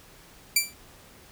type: tone with exponential decay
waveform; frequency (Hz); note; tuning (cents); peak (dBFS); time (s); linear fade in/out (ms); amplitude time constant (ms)
10% pulse; 2343; D7; -5; -7; 0.56-0.74; 5; 39
effects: pink hiss -52 dBFS RMS until 1.31 s